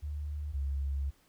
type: tone pair in turn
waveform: sine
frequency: 73.9 / 69.23 Hz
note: D2 / C#2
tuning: +11 / -2 cents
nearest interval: minor second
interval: 113 cents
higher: first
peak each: -34 / -30 dBFS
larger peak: second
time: 0.02-0.53 / 0.53-1.11 s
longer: second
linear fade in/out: 20 ms
effects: pink hiss -67 dBFS RMS until 1.28 s